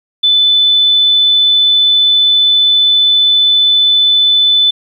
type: tone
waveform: sine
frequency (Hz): 3505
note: A7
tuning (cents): -7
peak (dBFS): -6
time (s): 0.23-4.71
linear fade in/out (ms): 10
effects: 8-bit